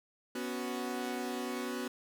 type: chord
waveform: sawtooth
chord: B suspended second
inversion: none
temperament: equal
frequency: 246.9 / 277.2 / 370 Hz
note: B3 / C#4 / F#4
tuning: 0 / 0 / 0 cents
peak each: -34 / -38 / -36 dBFS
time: 0.35-1.88 s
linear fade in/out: 5 ms
effects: none